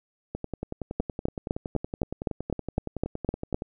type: two click trains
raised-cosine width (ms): 2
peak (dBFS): -18 / -11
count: 36 / 11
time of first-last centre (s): 0.35-3.621 / 1-3.545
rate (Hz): 10.7 / 3.93
effects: none

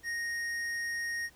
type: tone with hard clipping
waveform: sine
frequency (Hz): 1864.7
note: A#6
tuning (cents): 0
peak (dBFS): -34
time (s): 0.03-1.3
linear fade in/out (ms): 50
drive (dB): 10
effects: added 65 Hz sine -65 dBFS peak until 1.35 s + pink hiss -61 dBFS RMS until 1.35 s

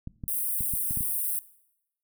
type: clicks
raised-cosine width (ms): 5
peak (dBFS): -23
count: 7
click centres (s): 0.074 / 0.238 / 0.608 / 0.737 / 0.909 / 0.973 / 1.008
type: high-pass noise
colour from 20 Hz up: white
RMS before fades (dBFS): -29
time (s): 0.28-1.39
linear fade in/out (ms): 0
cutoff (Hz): 8700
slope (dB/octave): 96
effects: noise-tail reverb RT60 0.8 s tail -19 dB re dry

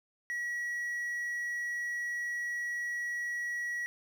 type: tone with quantisation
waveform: triangle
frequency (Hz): 1923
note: B6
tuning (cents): -47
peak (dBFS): -31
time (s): 0.3-3.86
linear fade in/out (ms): 0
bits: 10
effects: none

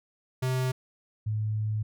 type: tone pair in turn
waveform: square / sine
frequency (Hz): 128.9 / 107.46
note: C3 / A2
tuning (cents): -26 / -40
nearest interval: minor third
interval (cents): 314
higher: first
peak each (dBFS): -26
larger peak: neither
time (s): 0.42-0.72 / 1.26-1.83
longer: second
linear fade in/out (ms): 10
effects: none

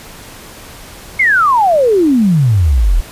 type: exponential sweep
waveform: sine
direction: down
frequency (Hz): 2217 to 36.71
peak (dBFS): -7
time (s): 1.19-3.01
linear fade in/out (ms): 10
effects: pink hiss -34 dBFS RMS until 3.11 s + resampled to 32000 Hz

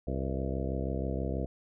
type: harmonic tone with a mistuned harmonic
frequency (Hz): 66.2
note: C2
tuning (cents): +21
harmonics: 1 / 2 / 3 / 4 / 5 / 6 / 7 / 8 / 9 / 10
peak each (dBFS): -34 / -37 / -39 / -40 / -41 / -42 / -42 / -43 / -44 / -44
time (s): 0.07-1.46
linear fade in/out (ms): 5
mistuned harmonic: 8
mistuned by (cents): -77
effects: none

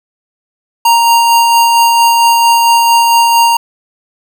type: tone with tremolo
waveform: square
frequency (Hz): 932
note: A#5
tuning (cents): -1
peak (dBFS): -5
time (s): 0.85-3.57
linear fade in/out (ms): 5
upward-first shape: sine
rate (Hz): 4.4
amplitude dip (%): 25
effects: none

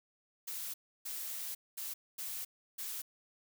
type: noise bursts at uneven times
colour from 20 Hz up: blue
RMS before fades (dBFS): -41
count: 5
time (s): 0.47-0.74 / 1.05-1.55 / 1.77-1.94 / 2.18-2.45 / 2.78-3.02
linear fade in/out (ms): 10
effects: none

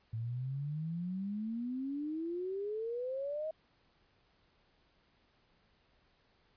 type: exponential sweep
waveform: sine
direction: up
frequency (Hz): 110 to 640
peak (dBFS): -35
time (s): 0.13-3.51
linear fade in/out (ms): 5
effects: pink hiss -71 dBFS RMS until 6.56 s + resampled to 11025 Hz

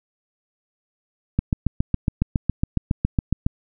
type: click train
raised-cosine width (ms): 5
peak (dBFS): -6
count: 16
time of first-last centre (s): 1.39-3.465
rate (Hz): 7.23
effects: none

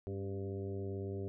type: harmonic tone with a mistuned harmonic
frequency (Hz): 98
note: G2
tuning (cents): 0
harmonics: 1 / 2 / 3 / 4 / 5 / 6 / 7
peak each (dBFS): -40 / -47 / -48 / -42 / -51 / -54 / -59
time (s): 0.07-1.28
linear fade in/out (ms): 0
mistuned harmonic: 3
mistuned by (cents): -52
effects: none

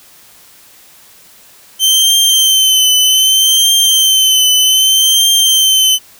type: tone with vibrato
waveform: sawtooth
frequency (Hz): 3094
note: G7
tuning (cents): -23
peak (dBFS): -4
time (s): 1.79-5.99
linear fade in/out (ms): 50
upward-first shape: triangle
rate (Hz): 0.64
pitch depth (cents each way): 47
effects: white hiss -42 dBFS RMS until 6.19 s

